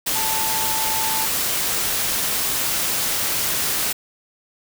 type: tone in noise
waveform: sine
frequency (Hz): 882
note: A5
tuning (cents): +4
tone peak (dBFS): -26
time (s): 0.15-1.26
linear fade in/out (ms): 10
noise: white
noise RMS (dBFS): -22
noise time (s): 0.06-3.93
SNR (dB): -7
effects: none